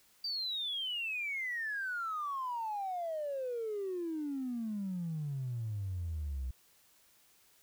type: exponential sweep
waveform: triangle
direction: down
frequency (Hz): 4699 to 61.74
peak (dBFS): -31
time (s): 0.24-6.51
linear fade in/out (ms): 5
effects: tanh soft clip ceiling -32 dBFS + white hiss -66 dBFS RMS until 7.62 s